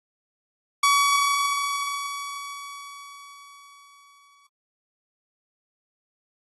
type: tone with exponential decay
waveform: sawtooth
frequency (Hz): 1133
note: C#6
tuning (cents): +37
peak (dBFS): -12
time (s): 0.83-4.47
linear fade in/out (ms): 5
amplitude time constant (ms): 790
effects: AAC 32 kbps